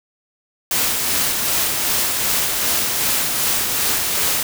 white noise with tremolo, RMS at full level -18 dBFS, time 0.71-4.43 s, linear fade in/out 2 ms, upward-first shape sine, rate 2.6 Hz, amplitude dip 30%, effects none

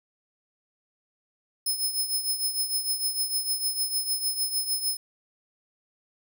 10% pulse tone with tremolo, 5190 Hz, E8, 28 cents flat, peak -17 dBFS, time 1.66-4.97 s, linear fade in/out 5 ms, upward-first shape triangle, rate 6.6 Hz, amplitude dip 75%, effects none

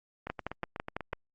two click trains, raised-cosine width 0.5 ms, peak -22 / -18 dBFS, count 8 / 6, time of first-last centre 0.27-1.13 / 0.3-1.132 s, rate 8.14 / 6.01 Hz, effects Opus 48 kbps

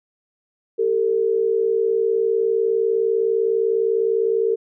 sine tone pair together, 392 / 451.9 Hz, G4 / A4, 0 / +46 cents, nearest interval major second, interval 246 cents, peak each -21 / -18 dBFS, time 0.78-4.56 s, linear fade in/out 20 ms, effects none

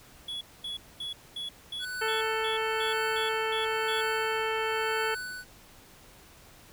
triangle tone bursts, 3377 Hz, G#7, 28 cents sharp, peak -32 dBFS, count 11, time 0.28-4.01 s, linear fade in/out 5 ms, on 130 ms, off 230 ms
square tone with tremolo, 1492 Hz, F#6, 14 cents sharp, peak -33 dBFS, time 1.79-5.45 s, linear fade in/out 50 ms, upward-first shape triangle, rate 1 Hz, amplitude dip 70%
harmonic tone, 442.4 Hz, A4, 9 cents sharp, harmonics 1 / 2 / 3 / 4 / 5 / 6 / 7, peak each -31 / -34 / -36 / -37 / -38 / -39 / -39 dBFS, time 2.01-5.15 s, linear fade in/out 10 ms
effects pink hiss -54 dBFS RMS until 6.72 s

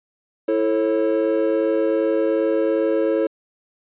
triangle chord, A major, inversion second, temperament equal with one note detuned, 329.6 / 440 / 542.6 Hz, E4 / A4 / C#5, 0 / 0 / -37 cents, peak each -19 dBFS, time 0.48-3.27 s, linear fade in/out 5 ms, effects tanh soft clip ceiling -6 dBFS + resampled to 8000 Hz

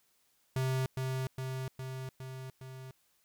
square tone with echo, 130.81 Hz, C3, in tune, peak -30 dBFS, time 0.56-0.86 s, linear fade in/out 2 ms, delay 410 ms, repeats 5, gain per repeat -3 dB, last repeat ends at 2.91 s, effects white hiss -72 dBFS RMS until 3.24 s

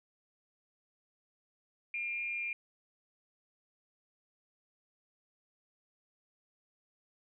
sine tone with frequency modulation, 2399 Hz, D7, 36 cents sharp, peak -34 dBFS, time 1.94-2.53 s, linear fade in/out 2 ms, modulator 244 Hz, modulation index 0.34, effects none

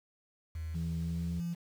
sine tone, 80 Hz, D#2, 49 cents sharp, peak -35 dBFS, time 0.55-1.4 s, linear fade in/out 5 ms
sine tone with pitch glide, 164.81 to 171.21 Hz, E3 to F3, 0 to -34 cents, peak -32 dBFS, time 0.74-1.55 s, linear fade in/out 20 ms, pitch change +66 cents, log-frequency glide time 0.97-1.34 s
effects tanh soft clip ceiling -28 dBFS + 9-bit

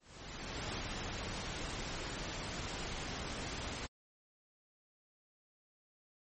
pink noise with ADSR envelope, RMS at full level -39 dBFS, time 0-3.87 s, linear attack 750 ms, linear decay 54 ms, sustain -2 dB, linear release 16 ms, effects MP3 32 kbps

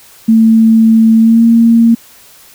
sine tone with pitch glide, 223.8 to 230.4 Hz, A3 to A#3, +30 to -20 cents, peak -3 dBFS, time 0.28-1.95 s, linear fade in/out 10 ms, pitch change +50 cents, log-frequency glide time 1.19-1.43 s, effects white hiss -40 dBFS RMS until 2.54 s

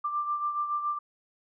sine beating tone pair, 1182 / 1189.1 Hz, D6 / D6, +11 / +21 cents, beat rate 7.1 Hz, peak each -28 / -36 dBFS, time 0.04-0.99 s, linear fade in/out 10 ms, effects none

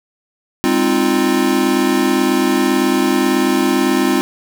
square chord, F minor seventh, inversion first, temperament equal with one note detuned, 203.3 / 261.6 / 311.1 / 349.2 Hz, Ab3 / C4 / Eb4 / F4, -37 / 0 / 0 / 0 cents, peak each -22 / -17 / -20 / -18 dBFS, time 0.64-4.21 s, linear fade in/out 0 ms, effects none

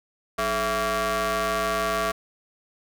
sawtooth ring-modulated tone, 239.6 Hz, A#3, 48 cents sharp, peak -16 dBFS, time 0.38-2.12 s, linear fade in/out 10 ms, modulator 905 Hz, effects none

